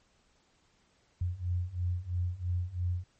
sine beating tone pair, 87.31 / 90.31 Hz, F2 / F#2, 0 / -41 cents, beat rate 3 Hz, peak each -34 / -32 dBFS, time 1.21-3.04 s, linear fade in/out 5 ms, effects pink hiss -69 dBFS RMS until 3.19 s + MP3 32 kbps

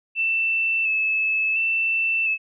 sine tone with vibrato, 2637 Hz, E7, in tune, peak -19 dBFS, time 0.15-2.38 s, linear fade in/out 50 ms, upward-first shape square, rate 0.71 Hz, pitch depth 21 cents each way, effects none

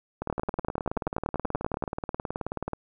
two click trains, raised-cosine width 1 ms, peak -16 / -13 dBFS, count 48 / 17, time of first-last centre 0.22-2.733 / 0.3-1.838 s, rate 18.7 / 10.4 Hz, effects none

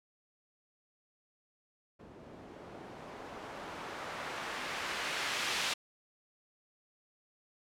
blue noise with low-pass filter sweep, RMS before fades -40 dBFS, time 1.99-5.74 s, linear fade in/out 10 ms, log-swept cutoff 300 to 3100 Hz, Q 0.72, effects none

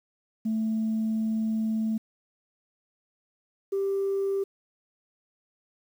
sine tone pair in turn, 220.4 / 392.7 Hz, A3 / G4, +3 / +3 cents, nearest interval minor seventh, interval 1000 cents, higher second, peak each -23 dBFS, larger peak neither, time 0.45-1.98 / 3.72-4.44 s, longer first, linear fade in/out 10 ms, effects tanh soft clip ceiling -21 dBFS + 9-bit

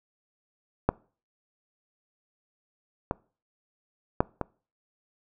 clicks, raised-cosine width 1 ms, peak -6 / -12 / -6 / -14 dBFS, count 4, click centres 0.89 / 3.111 / 4.205 / 4.413 s, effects noise-tail reverb RT60 0.4 s tail -24 dB re dry

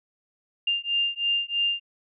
sine beating tone pair, 2798 / 2801.1 Hz, F7 / F7, +3 / +5 cents, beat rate 3.1 Hz, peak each -26 dBFS, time 0.67-1.8 s, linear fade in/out 5 ms, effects none

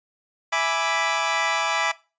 20% pulse chord, E dominant seventh, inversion none, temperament equal, 659.3 / 830.6 / 987.8 / 1174.7 Hz, E5 / G#5 / B5 / D6, 0 / 0 / 0 / 0 cents, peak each -22 dBFS, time 0.52-1.92 s, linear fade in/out 10 ms, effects noise-tail reverb RT60 0.3 s tail -19 dB re dry + resampled to 16000 Hz

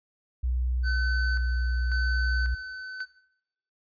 sine tone, 62 Hz, B1, 7 cents sharp, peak -24 dBFS, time 0.43-2.55 s, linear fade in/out 10 ms
square tone with tremolo, 1517 Hz, F#6, 43 cents sharp, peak -29 dBFS, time 0.83-3.06 s, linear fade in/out 50 ms, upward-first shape square, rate 0.92 Hz, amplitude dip 60%
effects noise-tail reverb RT60 0.8 s tail -18 dB re dry + resampled to 11025 Hz

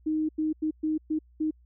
sine tone bursts at uneven times, 311.1 Hz, D#4, in tune, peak -24 dBFS, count 6, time 0.06-0.29 / 0.38-0.53 / 0.62-0.71 / 0.83-0.98 / 1.1-1.19 / 1.4-1.51 s, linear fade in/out 10 ms, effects added 60 Hz sine -55 dBFS peak until 1.65 s

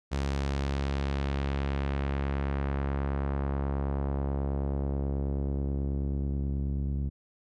sawtooth tone with low-pass filter sweep, 69.3 Hz, C#2, in tune, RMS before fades -30 dBFS, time 0.11-7.1 s, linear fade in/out 20 ms, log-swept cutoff 6700 to 200 Hz, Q 0.96, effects none

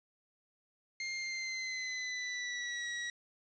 sawtooth tone with pitch glide, 2115 to 1917.2 Hz, C7 to A#6, +18 to +48 cents, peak -33 dBFS, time 1-3.1 s, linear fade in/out 2 ms, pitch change -170 cents, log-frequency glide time 1.16-2.87 s, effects resampled to 16000 Hz + 10-bit

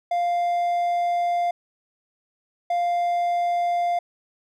triangle tone pair in turn, 698.5 / 698.5 Hz, F5 / F5, 0 / 0 cents, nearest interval unison, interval 0 cents, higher neither, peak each -18 dBFS, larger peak neither, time 0.11-1.51 / 2.7-3.99 s, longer first, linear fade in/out 5 ms, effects none

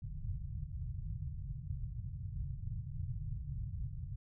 white low-pass noise, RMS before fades -41 dBFS, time 0.02-4.16 s, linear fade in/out 5 ms, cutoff 140 Hz, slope 48 dB/octave, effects none

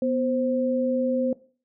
sine tone pair together, 246.9 / 523.2 Hz, B3 / C5, 0 / 0 cents, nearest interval octave + minor second, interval 1300 cents, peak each -24 dBFS, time 0.02-1.33 s, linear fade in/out 2 ms, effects noise-tail reverb RT60 0.4 s tail -19 dB re dry

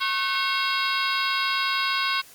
harmonic tone with a mistuned harmonic, 545 Hz, C#5, 29 cents flat, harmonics 2 / 3 / 4 / 5 / 6 / 7 / 8 / 9, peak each -27 / -29 / -30 / -31 / -32 / -32 / -33 / -34 dBFS, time 0-2.22 s, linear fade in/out 20 ms, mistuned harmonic 3, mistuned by -130 cents, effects white hiss -49 dBFS RMS until 2.34 s + Opus 24 kbps

